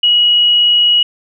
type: tone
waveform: sine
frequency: 2909 Hz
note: F#7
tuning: 30 cents flat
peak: -7 dBFS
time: 0.03-1.03 s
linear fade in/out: 5 ms
effects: none